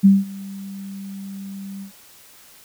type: tone with ADSR envelope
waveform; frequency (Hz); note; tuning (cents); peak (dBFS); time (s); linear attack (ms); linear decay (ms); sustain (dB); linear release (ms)
sine; 196; G3; 0; -6; 0.03-1.92; 24; 190; -24; 100
effects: white hiss -48 dBFS RMS until 2.64 s